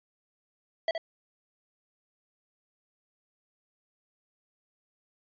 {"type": "tone with echo", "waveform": "square", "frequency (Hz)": 655, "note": "E5", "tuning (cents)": -11, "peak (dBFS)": -25, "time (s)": [0.88, 0.91], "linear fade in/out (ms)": 2, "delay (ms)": 69, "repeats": 1, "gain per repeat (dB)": -6, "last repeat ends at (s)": 0.979, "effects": ["resampled to 11025 Hz"]}